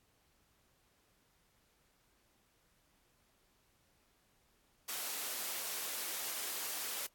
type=high-pass noise; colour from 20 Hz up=white; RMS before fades=-40 dBFS; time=4.88-7.07 s; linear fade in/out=10 ms; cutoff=330 Hz; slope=12 dB/octave; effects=pink hiss -73 dBFS RMS until 7.14 s + AAC 64 kbps